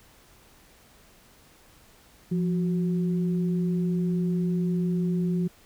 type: tone pair together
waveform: sine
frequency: 174.62 / 370 Hz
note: F3 / F#4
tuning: 0 / 0 cents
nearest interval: octave + minor second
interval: 1300 cents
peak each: -23 / -33 dBFS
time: 2.31-5.48 s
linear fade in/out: 10 ms
effects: pink hiss -56 dBFS RMS until 5.65 s